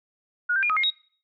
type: tone with pitch steps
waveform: sine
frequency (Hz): 1446 / 1569 / 2419 / 1264 / 2132 / 3783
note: F#6 / G6 / D#7 / D#6 / C7 / A#7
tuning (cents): -40 / +1 / -49 / +27 / +32 / +25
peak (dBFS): -20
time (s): 0.49-0.904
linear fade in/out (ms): 10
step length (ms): 69
effects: noise-tail reverb RT60 0.5 s tail -23 dB re dry